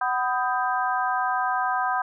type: harmonic tone with a mistuned harmonic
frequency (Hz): 250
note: B3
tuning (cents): +21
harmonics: 3 / 4 / 5 / 6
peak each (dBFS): -26 / -27 / -28 / -29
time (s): 0.01-2.02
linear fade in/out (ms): 5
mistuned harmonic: 6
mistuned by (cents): +87
effects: none